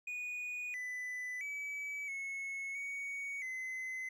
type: tone with pitch steps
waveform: triangle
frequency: 2466 / 1996 / 2288 / 2190 / 2238 / 2043 Hz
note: D#7 / B6 / D7 / C#7 / C#7 / C7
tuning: -16 / +18 / -46 / -22 / +16 / -42 cents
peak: -37 dBFS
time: 0.07-4.09 s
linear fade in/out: 5 ms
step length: 670 ms
effects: none